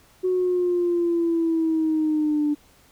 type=linear sweep; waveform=sine; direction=down; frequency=370 to 293.7 Hz; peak=-18 dBFS; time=0.23-2.55 s; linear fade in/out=20 ms; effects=tanh soft clip ceiling -14 dBFS + pink hiss -56 dBFS RMS until 2.91 s